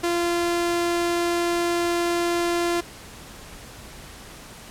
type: tone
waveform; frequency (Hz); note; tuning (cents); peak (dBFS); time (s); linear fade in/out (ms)
sawtooth; 344.7; F4; -23; -17; 0.03-2.81; 10
effects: pink hiss -42 dBFS RMS until 4.7 s + low-pass 12000 Hz 12 dB/octave